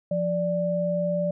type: tone pair together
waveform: sine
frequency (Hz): 174.61 / 587.3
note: F3 / D5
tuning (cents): 0 / 0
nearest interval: octave + major sixth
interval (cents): 2100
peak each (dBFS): -27 / -24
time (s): 0.11-1.31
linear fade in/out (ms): 5
effects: none